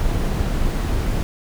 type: noise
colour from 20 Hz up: brown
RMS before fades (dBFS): -20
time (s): 0-1.23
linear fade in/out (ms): 0
effects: none